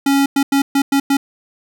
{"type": "tone bursts at uneven times", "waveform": "square", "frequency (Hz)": 277.2, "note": "C#4", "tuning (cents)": 0, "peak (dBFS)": -12, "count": 6, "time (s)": [[0.06, 0.26], [0.36, 0.43], [0.52, 0.62], [0.75, 0.82], [0.92, 1], [1.1, 1.17]], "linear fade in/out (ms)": 5, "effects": []}